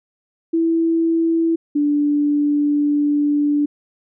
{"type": "tone pair in turn", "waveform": "sine", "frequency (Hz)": [329.6, 292.3], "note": ["E4", "D4"], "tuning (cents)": [0, -8], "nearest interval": "major second", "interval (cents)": 208, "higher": "first", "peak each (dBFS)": -14, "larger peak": "neither", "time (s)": [[0.53, 1.56], [1.75, 3.66]], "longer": "second", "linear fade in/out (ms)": 10, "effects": []}